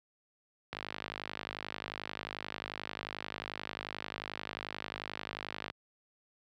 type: click train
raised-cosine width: 0.3 ms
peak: -21 dBFS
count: 256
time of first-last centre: 0.73-5.701 s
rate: 51.3 Hz
effects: high-pass 80 Hz 12 dB/octave